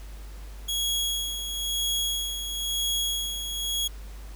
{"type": "tone with tremolo", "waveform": "sawtooth", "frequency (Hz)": 3322, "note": "G#7", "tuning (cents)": 0, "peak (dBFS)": -21, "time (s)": [0.68, 3.88], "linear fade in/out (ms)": 10, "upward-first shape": "sine", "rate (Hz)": 1, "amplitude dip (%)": 55, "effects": ["added 50 Hz sine -38 dBFS peak until 4.35 s", "pink hiss -51 dBFS RMS until 4.35 s"]}